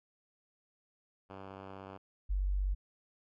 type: tone pair in turn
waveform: 5% pulse / sine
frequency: 96.6 / 47.91 Hz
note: G2 / G1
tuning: -25 / -39 cents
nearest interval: octave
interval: 1214 cents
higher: first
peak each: -34 / -29 dBFS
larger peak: second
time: 1.29-1.98 / 2.29-2.75 s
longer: first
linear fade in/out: 20 ms
effects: low-pass 2000 Hz 12 dB/octave